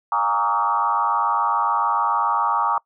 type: tone with frequency modulation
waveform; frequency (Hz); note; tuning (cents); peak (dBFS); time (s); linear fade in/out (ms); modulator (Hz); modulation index
sine; 1032; C6; -24; -17; 0.12-2.78; 2; 107; 2.2
effects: noise-tail reverb RT60 0.1 s tail -24 dB re dry